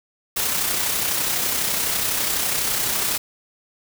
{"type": "noise with amplitude modulation", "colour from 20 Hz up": "white", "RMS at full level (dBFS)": -21, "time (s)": [0.36, 3.18], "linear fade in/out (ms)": 10, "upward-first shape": "sine", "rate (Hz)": 32, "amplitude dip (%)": 35, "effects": []}